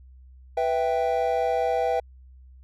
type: chord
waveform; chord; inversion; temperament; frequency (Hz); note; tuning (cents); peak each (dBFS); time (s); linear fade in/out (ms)
triangle; E minor; second; equal; 493.9 / 659.3 / 784; B4 / E5 / G5; 0 / 0 / 0; -24; 0.57-2; 5
effects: added 64 Hz sine -46 dBFS peak until 2.63 s